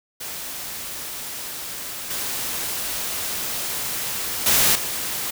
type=noise with level steps; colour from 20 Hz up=white; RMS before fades=-32 / -27 / -17 / -27 dBFS; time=0.2-5.31 s; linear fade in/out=10 ms; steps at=2.1 / 4.46 / 4.75 s; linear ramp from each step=5 ms; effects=none